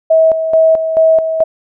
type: tone with tremolo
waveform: sine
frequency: 644 Hz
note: E5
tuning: 41 cents flat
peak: -5 dBFS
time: 0.1-1.44 s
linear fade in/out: 10 ms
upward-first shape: square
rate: 2.3 Hz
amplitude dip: 60%
effects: none